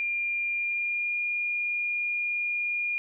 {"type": "tone with pitch glide", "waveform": "sine", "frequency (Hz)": [2400, 2421], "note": ["D7", "D#7"], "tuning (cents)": [37, -48], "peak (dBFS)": -26, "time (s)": [0, 2.98], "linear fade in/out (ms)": 0, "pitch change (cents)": 15, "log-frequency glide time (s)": [0.57, 1.19], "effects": []}